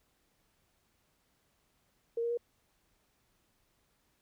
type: tone with pitch steps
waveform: sine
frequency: 464.2 / 469.7 / 475.3 Hz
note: A#4 / A#4 / A#4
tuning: -7 / +13 / +34 cents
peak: -30 dBFS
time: 2.17-2.374 s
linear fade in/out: 5 ms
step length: 68 ms
effects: pink hiss -74 dBFS RMS until 4.21 s